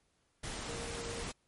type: tone in noise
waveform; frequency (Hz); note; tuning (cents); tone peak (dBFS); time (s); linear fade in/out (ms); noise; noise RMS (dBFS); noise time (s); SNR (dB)
sine; 466.2; A#4; 0; -44; 0.68-1.24; 10; pink; -41; 0.43-1.32; -6
effects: pink hiss -75 dBFS RMS until 1.47 s + MP3 48 kbps